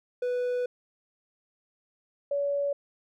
triangle / sine tone pair in turn, 493.9 / 567.5 Hz, B4 / C#5, 0 / +41 cents, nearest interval major second, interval 241 cents, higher second, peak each -24 / -25 dBFS, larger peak first, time 0.22-0.66 / 2.31-2.73 s, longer first, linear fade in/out 5 ms, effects none

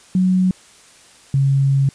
sine tone pair in turn, 185 / 137.08 Hz, F#3 / C#3, 0 / -19 cents, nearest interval perfect fourth, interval 519 cents, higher first, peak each -12 dBFS, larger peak neither, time 0.15-0.51 / 1.34-1.89 s, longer second, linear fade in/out 2 ms, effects white hiss -47 dBFS RMS until 1.94 s + resampled to 22050 Hz

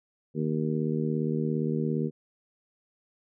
harmonic tone, 77.4 Hz, D#2, 9 cents flat, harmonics 2 / 3 / 4 / 5 / 6, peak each -29 / -30 / -36 / -33 / -36 dBFS, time 0.34-2.11 s, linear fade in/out 50 ms, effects none

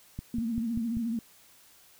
click train, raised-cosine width 5 ms, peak -23 dBFS, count 5, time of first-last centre 0.19-0.97 s, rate 5.13 Hz
sine tone with vibrato, 230 Hz, A#3, 23 cents flat, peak -28 dBFS, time 0.34-1.19 s, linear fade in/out 2 ms, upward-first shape triangle, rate 14 Hz, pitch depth 91 cents each way
effects white hiss -58 dBFS RMS until 1.99 s

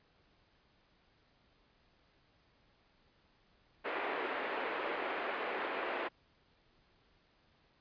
pink band-pass noise, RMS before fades -38 dBFS, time 3.84-6.09 s, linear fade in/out 20 ms, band 360 to 2500 Hz, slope 24 dB/octave, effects pink hiss -70 dBFS RMS until 7.8 s + resampled to 11025 Hz

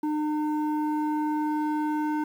square tone with low-pass filter sweep, 303.4 Hz, D#4, 44 cents flat, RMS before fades -27 dBFS, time 0.03-2.24 s, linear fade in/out 5 ms, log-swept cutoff 740 to 1200 Hz, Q 1.9, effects 9-bit

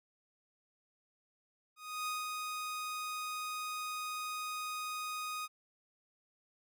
sawtooth tone with ADSR envelope, 1244.5 Hz, D#6, in tune, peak -31 dBFS, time 1.76-5.48 s, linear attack 310 ms, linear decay 180 ms, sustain -3 dB, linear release 36 ms, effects none

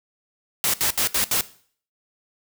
white noise bursts, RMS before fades -21 dBFS, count 5, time 0.64-1.409 s, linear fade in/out 0 ms, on 97 ms, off 71 ms, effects noise-tail reverb RT60 0.5 s tail -17 dB re dry

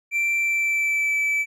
triangle tone with pitch glide, 2349 to 2310 Hz, D7 to D7, 0 to -29 cents, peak -18 dBFS, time 0.11-1.46 s, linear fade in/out 50 ms, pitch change -29 cents, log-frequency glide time 0.35-1.17 s, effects none

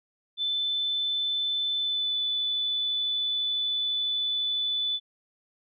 sine tone with pitch glide, 3520 to 3486 Hz, A7 to A7, 0 to -17 cents, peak -25 dBFS, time 0.37-5 s, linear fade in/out 50 ms, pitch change -17 cents, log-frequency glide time 1.78-2.19 s, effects none

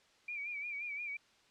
sine tone with vibrato, 2346 Hz, D7, 2 cents flat, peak -38 dBFS, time 0.28-1.17 s, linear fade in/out 5 ms, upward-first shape sine, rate 5.7 Hz, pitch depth 72 cents each way, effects white hiss -67 dBFS RMS until 1.5 s + low-pass 5000 Hz 12 dB/octave

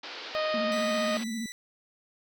white band-pass noise, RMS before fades -41 dBFS, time 0.03-1.24 s, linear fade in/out 5 ms, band 260 to 4800 Hz, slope 48 dB/octave
harmonic tone, 620 Hz, D#5, 6 cents flat, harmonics 1 / 2 / 3 / 4 / 5 / 6 / 7 / 8, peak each -28 / -34 / -38 / -40 / -42 / -44 / -45 / -46 dBFS, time 0.35-1.17 s, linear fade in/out 0 ms
sine tone with vibrato, 226.2 Hz, A3, 48 cents sharp, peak -31 dBFS, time 0.54-1.46 s, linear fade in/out 2 ms, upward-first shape square, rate 15 Hz, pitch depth 58 cents each way
15% pulse tone, 1975.5 Hz, B6, in tune, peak -33 dBFS, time 0.72-1.52 s, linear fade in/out 0 ms
effects none

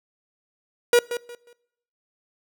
45% pulse tone with echo, 480 Hz, B4, 49 cents flat, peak -13 dBFS, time 0.93-0.99 s, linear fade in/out 2 ms, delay 180 ms, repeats 3, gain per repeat -12 dB, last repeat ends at 1.53 s, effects noise-tail reverb RT60 0.8 s tail -23 dB re dry

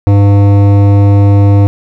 sine tone with hard clipping, 100.6 Hz, G2, 45 cents sharp, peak -5 dBFS, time 0.07-1.67 s, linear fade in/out 0 ms, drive 14 dB, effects none

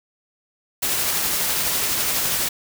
white noise with tremolo, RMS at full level -21 dBFS, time 0.82-2.49 s, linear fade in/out 10 ms, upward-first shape triangle, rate 12 Hz, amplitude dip 25%, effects none

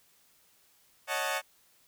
15% pulse chord, D# half-diminished seventh, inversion third, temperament equal, 554.4 / 622.3 / 740 / 880 Hz, C#5 / D#5 / F#5 / A5, 0 / 0 / 0 / 0 cents, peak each -29 dBFS, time 1.07-1.42 s, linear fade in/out 50 ms, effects white hiss -65 dBFS RMS until 1.87 s

